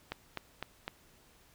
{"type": "click train", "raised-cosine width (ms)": 0.3, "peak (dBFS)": -20, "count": 4, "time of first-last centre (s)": [0.12, 0.879], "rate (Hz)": 3.95, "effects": ["pink hiss -63 dBFS RMS until 1.54 s"]}